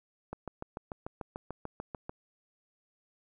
click train, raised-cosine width 1 ms, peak -24 dBFS, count 13, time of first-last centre 0.33-2.095 s, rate 6.8 Hz, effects 11-bit

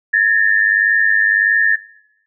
sine tone pair together, 1708 / 1809.6 Hz, G#6 / A6, +48 / +48 cents, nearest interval minor second, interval 100 cents, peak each -13 dBFS, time 0.13-1.76 s, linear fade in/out 10 ms, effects noise-tail reverb RT60 0.8 s tail -21 dB re dry

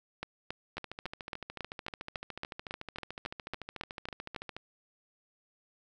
two click trains, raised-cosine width 0.3 ms, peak -20 / -24 dBFS, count 16 / 53, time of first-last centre 0.23-4.362 / 0.77-4.566 s, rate 3.63 / 13.7 Hz, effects none

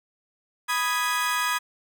30% pulse chord, G# minor, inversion first, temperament equal, 987.8 / 1244.5 / 1661.2 Hz, B5 / D#6 / G#6, 0 / 0 / 0 cents, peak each -25 dBFS, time 0.68-1.59 s, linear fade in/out 20 ms, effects none

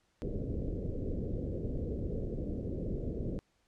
pink low-pass noise, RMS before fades -36 dBFS, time 0.22-3.39 s, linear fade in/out 0 ms, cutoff 530 Hz, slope 48 dB/octave, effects pink hiss -74 dBFS RMS until 3.67 s + low-pass 8000 Hz 12 dB/octave

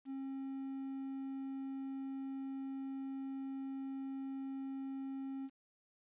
triangle tone with quantisation, 269.5 Hz, C#4, 49 cents flat, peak -38 dBFS, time 0.05-5.5 s, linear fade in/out 50 ms, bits 11, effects resampled to 8000 Hz

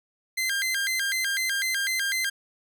sawtooth tone with vibrato, 1819 Hz, A#6, 43 cents flat, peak -21 dBFS, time 0.37-2.3 s, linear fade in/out 10 ms, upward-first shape square, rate 4 Hz, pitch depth 220 cents each way, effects none

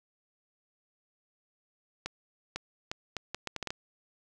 accelerating click train, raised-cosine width 0.2 ms, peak -17 dBFS, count 10, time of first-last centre 2.06-3.705 s, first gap 500 ms, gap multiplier 0.71, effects none

